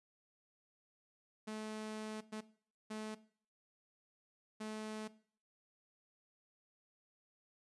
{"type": "tone bursts at uneven times", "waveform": "sawtooth", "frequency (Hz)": 216.1, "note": "A3", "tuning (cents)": -31, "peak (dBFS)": -38, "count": 4, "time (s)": [[1.47, 2.21], [2.32, 2.41], [2.9, 3.15], [4.6, 5.08]], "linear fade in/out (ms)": 10, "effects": ["noise-tail reverb RT60 0.5 s tail -18 dB re dry", "resampled to 24000 Hz"]}